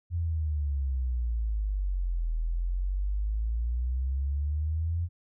sine exponential two-way sweep, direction down then up, 87.31 to 40.07 to 87.31 Hz, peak -26 dBFS, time 0.1-5.09 s, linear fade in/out 50 ms, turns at 2.35 s, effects none

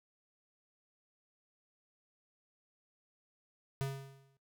square tone with exponential decay, 136.4 Hz, C#3, 28 cents flat, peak -32 dBFS, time 3.81-4.37 s, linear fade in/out 0 ms, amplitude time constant 120 ms, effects noise-tail reverb RT60 0.2 s tail -21 dB re dry

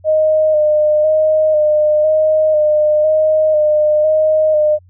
sine tone with vibrato, 614 Hz, D#5, 23 cents flat, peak -9 dBFS, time 0.04-4.79 s, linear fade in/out 50 ms, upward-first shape square, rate 1 Hz, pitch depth 22 cents each way, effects added 90 Hz sine -43 dBFS peak until 4.89 s

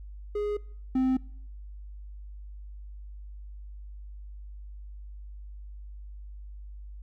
triangle tone pair in turn, 415.3 / 259.7 Hz, G#4 / C4, 0 / -13 cents, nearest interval minor sixth, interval 813 cents, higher first, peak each -25 / -20 dBFS, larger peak second, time 0.35-0.57 / 0.95-1.17 s, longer neither, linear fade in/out 5 ms, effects noise-tail reverb RT60 0.7 s tail -24 dB re dry + added 50 Hz sine -40 dBFS peak until 7.02 s

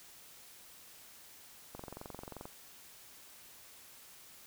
click train, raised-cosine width 1 ms, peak -30 dBFS, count 17, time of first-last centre 1.75-2.455 s, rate 22.7 Hz, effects white hiss -56 dBFS RMS until 4.46 s

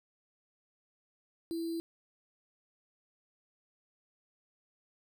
sine tone with sample-and-hold, 331.7 Hz, E4, 11 cents sharp, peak -33 dBFS, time 1.51-1.8 s, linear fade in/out 0 ms, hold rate 4410 Hz, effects none

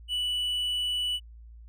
triangle tone, 2960 Hz, F#7, in tune, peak -25 dBFS, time 0.08-1.2 s, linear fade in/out 50 ms, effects added 57 Hz sine -45 dBFS peak until 1.68 s

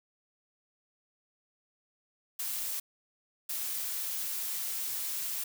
blue noise bursts at uneven times, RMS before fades -35 dBFS, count 2, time 2.39-2.8 / 3.49-5.44 s, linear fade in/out 5 ms, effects none

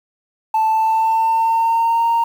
sine tone with pitch glide, 880 to 925.9 Hz, A5 to A#5, 0 to -12 cents, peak -11 dBFS, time 0.54-2.24 s, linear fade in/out 5 ms, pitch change +88 cents, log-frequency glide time 0.69-2.08 s, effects tanh soft clip ceiling -11 dBFS + 7-bit

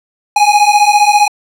square beating tone pair, 822 / 837 Hz, G#5 / G#5, -18 / +13 cents, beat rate 15 Hz, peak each -10 dBFS, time 0.36-1.28 s, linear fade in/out 5 ms, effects low-pass 10000 Hz 12 dB/octave

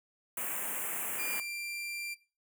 white band-stop noise, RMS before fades -36 dBFS, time 0.37-1.4 s, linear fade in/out 2 ms, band 2800 to 7400 Hz, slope 48 dB/octave
40% pulse tone with pitch glide, 2400 to 2368 Hz, D7 to D7, +37 to +14 cents, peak -35 dBFS, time 1.18-2.15 s, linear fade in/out 20 ms, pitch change -23 cents, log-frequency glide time 1.31-1.39 s
effects noise-tail reverb RT60 0.3 s tail -17 dB re dry + high-pass 200 Hz 12 dB/octave

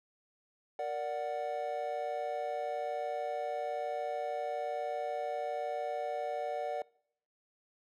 triangle chord, Bb augmented, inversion none, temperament equal, 466.2 / 587.3 / 740 Hz, Bb4 / D5 / F#5, 0 / 0 / 0 cents, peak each -39 / -35 / -35 dBFS, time 0.79-6.82 s, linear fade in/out 2 ms, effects noise-tail reverb RT60 0.7 s tail -24 dB re dry

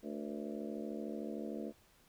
harmonic tone with a mistuned harmonic, 73.42 Hz, D2, in tune, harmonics 3 / 4 / 5 / 6 / 7 / 8 / 9, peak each -43 / -45 / -47 / -49 / -50 / -51 / -52 dBFS, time 0.02-1.73 s, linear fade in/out 50 ms, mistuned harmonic 6, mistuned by +100 cents, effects pink hiss -67 dBFS RMS until 2.08 s

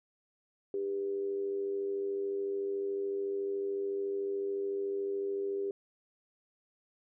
sine tone with amplitude modulation, 397.1 Hz, G4, 22 cents sharp, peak -29 dBFS, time 0.74-5.71 s, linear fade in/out 2 ms, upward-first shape sine, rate 93.8 Hz, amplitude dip 50%, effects none

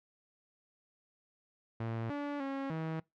sawtooth tone with pitch steps, 113.9 / 288.4 / 272.9 / 160.4 Hz, A#2 / D4 / C#4 / E3, -40 / -31 / -27 / -47 cents, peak -31 dBFS, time 1.8-3 s, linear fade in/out 5 ms, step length 300 ms, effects noise-tail reverb RT60 0.2 s tail -24 dB re dry + low-pass 2000 Hz 12 dB/octave

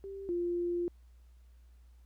sine tone pair in turn, 392 / 348.3 Hz, G4 / F4, 0 / -5 cents, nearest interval major second, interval 205 cents, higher first, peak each -40 / -30 dBFS, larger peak second, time 0.04-0.29 / 0.29-0.88 s, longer second, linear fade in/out 0 ms, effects added 60 Hz sine -55 dBFS peak until 2.05 s + pink hiss -75 dBFS RMS until 2.05 s

